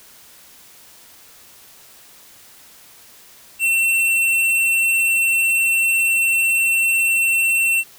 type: tone with tanh clipping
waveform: sine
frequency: 2703 Hz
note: E7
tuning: 43 cents sharp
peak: -16 dBFS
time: 3.59-7.84 s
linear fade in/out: 50 ms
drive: 15 dB
effects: white hiss -46 dBFS RMS until 7.98 s